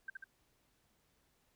sine tone with echo, 1568 Hz, G6, in tune, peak -39 dBFS, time 0.08-0.1 s, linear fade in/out 5 ms, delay 71 ms, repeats 2, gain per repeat -3 dB, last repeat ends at 0.242 s, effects pink hiss -75 dBFS RMS until 1.55 s

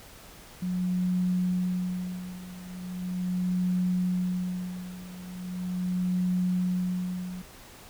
sine tone with tremolo, 181.5 Hz, F#3, 33 cents flat, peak -23 dBFS, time 0.62-7.42 s, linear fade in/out 5 ms, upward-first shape sine, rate 0.39 Hz, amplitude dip 85%, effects pink hiss -49 dBFS RMS until 7.89 s

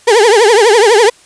35% pulse tone with vibrato, 439.9 Hz, A4, in tune, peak -3 dBFS, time 0.07-1.1 s, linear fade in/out 10 ms, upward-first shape triangle, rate 12 Hz, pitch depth 220 cents each way, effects white hiss -44 dBFS RMS until 1.25 s + resampled to 22050 Hz

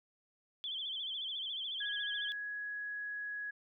sine tone with vibrato, 3280 Hz, G#7, 22 cents flat, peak -37 dBFS, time 0.64-2.32 s, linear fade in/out 0 ms, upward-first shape sine, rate 14 Hz, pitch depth 110 cents each way
sine tone with pitch glide, 1661.2 to 1672.8 Hz, G#6 to G#6, 0 to +12 cents, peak -38 dBFS, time 1.8-3.51 s, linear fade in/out 10 ms, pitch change +12 cents, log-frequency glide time 2.17-2.48 s
effects none

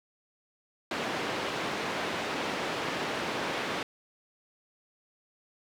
pink band-pass noise, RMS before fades -33 dBFS, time 0.91-3.83 s, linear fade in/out 2 ms, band 260 to 3400 Hz, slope 12 dB/octave, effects none

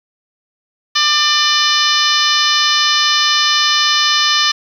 harmonic tone with a mistuned harmonic, 596 Hz, D5, 25 cents sharp, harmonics 2 / 3 / 4 / 5 / 6 / 7 / 8 / 9 / 10, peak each -18 / -19 / -24 / -18 / -18 / -19 / -20 / -22 / -24 dBFS, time 0.95-4.52 s, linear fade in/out 10 ms, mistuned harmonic 8, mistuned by +64 cents, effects 7-bit

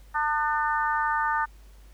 harmonic tone with a mistuned harmonic, 299.2 Hz, D4, 32 cents sharp, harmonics 3 / 4 / 5 / 6, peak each -26 / -28 / -30 / -32 dBFS, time 0.14-1.46 s, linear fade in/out 20 ms, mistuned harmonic 4, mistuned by +26 cents, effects added 50 Hz sine -47 dBFS peak until 1.93 s + pink hiss -60 dBFS RMS until 1.93 s

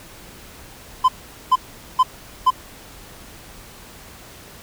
triangle tone bursts, 1022 Hz, C6, 41 cents flat, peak -8 dBFS, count 4, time 1.04-2.506 s, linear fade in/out 10 ms, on 44 ms, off 430 ms, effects pink hiss -42 dBFS RMS until 4.62 s

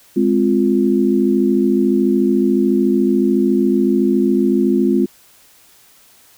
sine chord, F minor, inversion first, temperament equal, 207.7 / 261.6 / 349.2 Hz, Ab3 / C4 / F4, 0 / 0 / 0 cents, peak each -16 dBFS, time 0.16-5.06 s, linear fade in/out 10 ms, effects white hiss -49 dBFS RMS until 6.37 s

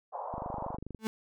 white band-pass noise, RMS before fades -39 dBFS, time 0.12-0.77 s, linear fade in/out 20 ms, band 530 to 1000 Hz, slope 48 dB/octave
click train, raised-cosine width 3 ms, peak -28 dBFS, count 16, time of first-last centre 0.34-0.947 s, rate 24.7 Hz
35% pulse tone with exponential growth, 220 Hz, A3, in tune, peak -25 dBFS, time 0.99-1.07 s, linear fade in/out 0 ms, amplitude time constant 17 ms
effects none

